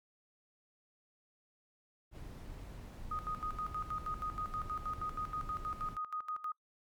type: noise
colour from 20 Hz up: brown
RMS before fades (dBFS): -46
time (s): 2.11-5.98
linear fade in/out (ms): 50
type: tone with tremolo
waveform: sine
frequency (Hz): 1244.5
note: D#6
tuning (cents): 0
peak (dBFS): -35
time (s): 3.11-6.52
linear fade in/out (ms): 5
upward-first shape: square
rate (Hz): 6.3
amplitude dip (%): 80
effects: noise-tail reverb RT60 0.1 s tail -24 dB re dry + MP3 96 kbps